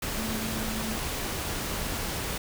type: tone in noise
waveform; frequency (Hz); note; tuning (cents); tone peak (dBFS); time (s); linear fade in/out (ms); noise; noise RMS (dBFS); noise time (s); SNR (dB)
sine; 220; A3; 0; -33; 0.17-0.96; 5; pink; -32; 0.02-2.38; -4
effects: none